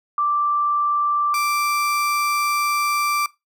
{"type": "tone pair in turn", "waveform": ["sine", "35% pulse"], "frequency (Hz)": [1174, 1174], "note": ["D6", "D6"], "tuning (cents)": [-1, -1], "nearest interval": "unison", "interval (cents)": 0, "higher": "neither", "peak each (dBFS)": -17, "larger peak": "neither", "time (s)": [[0.18, 1.34], [1.34, 3.26]], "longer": "second", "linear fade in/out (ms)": 2, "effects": ["noise-tail reverb RT60 0.2 s tail -19 dB re dry"]}